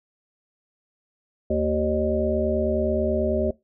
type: harmonic tone with a mistuned harmonic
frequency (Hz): 76.4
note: D#2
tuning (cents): -31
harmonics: 1 / 3 / 5 / 7 / 8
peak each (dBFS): -28 / -26 / -26 / -28 / -25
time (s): 1.5-3.51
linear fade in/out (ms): 5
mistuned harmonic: 7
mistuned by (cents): +23
effects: noise-tail reverb RT60 0.2 s tail -21 dB re dry